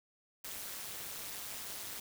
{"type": "noise with amplitude modulation", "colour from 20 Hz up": "white", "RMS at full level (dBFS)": -40, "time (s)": [0.44, 2], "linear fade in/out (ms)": 5, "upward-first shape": "sine", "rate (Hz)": 205, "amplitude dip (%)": 85, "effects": []}